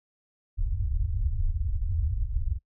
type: low-pass noise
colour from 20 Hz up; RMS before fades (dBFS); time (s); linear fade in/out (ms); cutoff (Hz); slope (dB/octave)
pink; -27; 0.57-2.59; 20; 100; 48
effects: noise-tail reverb RT60 0.1 s tail -22 dB re dry